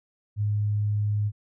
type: tone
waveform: sine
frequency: 104.3 Hz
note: G#2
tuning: 8 cents sharp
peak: -22 dBFS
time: 0.36-1.32 s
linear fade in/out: 50 ms
effects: none